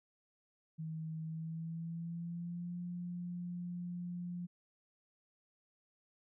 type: tone with pitch glide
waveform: sine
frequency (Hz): 159.5 to 175.96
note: D#3 to F3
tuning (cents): +43 to +13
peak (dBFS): -39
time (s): 0.78-4.47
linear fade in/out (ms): 20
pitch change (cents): +170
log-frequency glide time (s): 1.23-2.79
effects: none